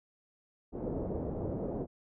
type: low-pass noise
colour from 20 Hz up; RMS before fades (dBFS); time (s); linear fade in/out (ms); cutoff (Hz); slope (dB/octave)
white; -36; 0.72-1.87; 50; 540; 24
effects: none